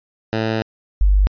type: tone pair in turn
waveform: 10% pulse / sine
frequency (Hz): 111 / 48.99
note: A2 / G1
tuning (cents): +16 / 0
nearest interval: octave + major second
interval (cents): 1416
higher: first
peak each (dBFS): -10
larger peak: neither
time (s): 0.33-0.62 / 1.01-1.27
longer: first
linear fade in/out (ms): 0
effects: resampled to 11025 Hz